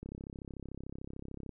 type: click train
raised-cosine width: 3 ms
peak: -30 dBFS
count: 50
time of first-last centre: 0.03-1.493 s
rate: 33.5 Hz
effects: none